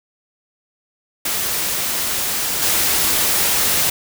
white noise with level steps, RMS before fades -21 / -17 dBFS, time 1.25-3.9 s, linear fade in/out 5 ms, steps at 2.62 s, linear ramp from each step 5 ms, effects none

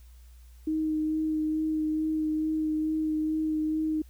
sine tone with vibrato, 311.5 Hz, D#4, 2 cents sharp, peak -25 dBFS, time 0.67-4.02 s, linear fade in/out 5 ms, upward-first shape sine, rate 2.3 Hz, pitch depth 14 cents each way, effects added 60 Hz sine -48 dBFS peak until 4.09 s + white hiss -64 dBFS RMS until 4.09 s

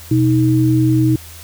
sine tone pair together, 125.17 / 315.4 Hz, B2 / D#4, +24 / +24 cents, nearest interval octave + major third, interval 1600 cents, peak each -13 dBFS, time 0.11-1.16 s, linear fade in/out 5 ms, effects added 82 Hz sine -37 dBFS peak until 1.43 s + white hiss -38 dBFS RMS until 1.43 s

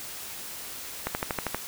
click train, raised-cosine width 0.5 ms, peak -12 dBFS, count 7, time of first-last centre 1.07-1.546 s, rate 12.6 Hz, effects white hiss -39 dBFS RMS until 1.67 s

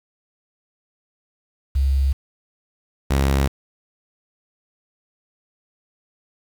sine / sawtooth tone pair in turn, 67.9 / 68.33 Hz, C#2 / C#2, -35 / -24 cents, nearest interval unison, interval 11 cents, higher second, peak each -15 / -12 dBFS, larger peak second, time 1.75-2.13 / 3.1-3.48 s, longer neither, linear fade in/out 10 ms, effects 7-bit

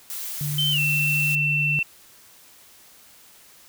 blue noise, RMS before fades -32 dBFS, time 0.1-1.35 s, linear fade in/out 0 ms
sine tone, 147.7 Hz, D3, 10 cents sharp, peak -25 dBFS, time 0.41-1.79 s, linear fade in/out 0 ms
sine tone with pitch glide, 3090 to 2690 Hz, G7 to E7, -26 to +34 cents, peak -20 dBFS, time 0.58-1.83 s, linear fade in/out 5 ms, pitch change -240 cents, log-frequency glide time 0.72-0.79 s
effects white hiss -51 dBFS RMS until 3.68 s

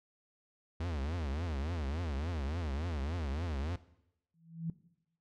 45% pulse tone with vibrato, 77 Hz, D#2, 17 cents flat, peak -34 dBFS, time 0.8-3.76 s, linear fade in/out 5 ms, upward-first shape triangle, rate 3.5 Hz, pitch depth 290 cents each way
sine tone with exponential growth, 164.81 Hz, E3, in tune, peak -31 dBFS, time 4.34-4.7 s, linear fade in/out 2 ms, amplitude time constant 77 ms
effects noise-tail reverb RT60 0.8 s tail -17 dB re dry + low-pass 5000 Hz 12 dB/octave

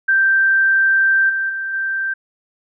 sine tone with level steps, 1568 Hz, G6, in tune, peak -11 / -17 / -21 / -18 dBFS, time 0.08-2.14 s, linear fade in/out 10 ms, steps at 1.29 / 1.49 / 1.73 s, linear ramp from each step 10 ms, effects none

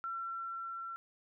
sine tone with level ramp, 1354 Hz, E6, 46 cents sharp, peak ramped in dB -36 to -40 dBFS, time 0.04-0.96 s, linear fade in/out 0 ms, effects none

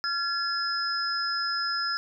sine tone cluster, 1375 / 1699 / 5100 Hz, F6 / G#6 / D#8, -27 / +39 / +42 cents, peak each -30 / -33 / -29 dBFS, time 0.04-1.97 s, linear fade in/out 0 ms, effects none

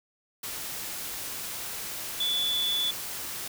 sine tone in noise, 3454 Hz, A7, 33 cents flat, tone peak -25 dBFS, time 2.2-2.91 s, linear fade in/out 5 ms, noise white, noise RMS -36 dBFS, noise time 0.43-3.48 s, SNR +8 dB, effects none

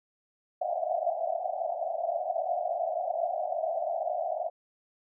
white band-pass noise, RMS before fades -31 dBFS, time 0.61-4.5 s, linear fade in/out 10 ms, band 620 to 730 Hz, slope 96 dB/octave, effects none

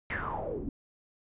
pink noise with low-pass filter sweep, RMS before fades -35 dBFS, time 0.1-0.69 s, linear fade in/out 2 ms, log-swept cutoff 2100 to 260 Hz, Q 8.8, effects resampled to 8000 Hz

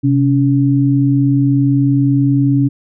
sine tone pair together, 131.05 / 281.4 Hz, C3 / C#4, +3 / +26 cents, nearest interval octave + minor second, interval 1323 cents, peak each -12 dBFS, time 0.03-2.69 s, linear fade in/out 20 ms, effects none

